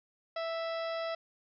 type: harmonic tone with a mistuned harmonic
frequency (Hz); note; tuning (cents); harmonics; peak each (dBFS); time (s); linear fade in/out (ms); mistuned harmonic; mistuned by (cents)
659.3; E5; 0; 1 / 2 / 3 / 4 / 5 / 6 / 7 / 8; -34 / -41 / -45 / -50 / -50 / -51 / -53 / -52; 0.36-1.15; 5; 7; +63
effects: none